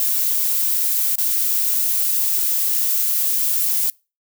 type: noise with dropouts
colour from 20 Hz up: violet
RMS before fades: -19 dBFS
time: 0-3.9 s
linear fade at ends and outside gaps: 1 ms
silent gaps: 1.156-1.183 s
effects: noise-tail reverb RT60 0.3 s tail -26 dB re dry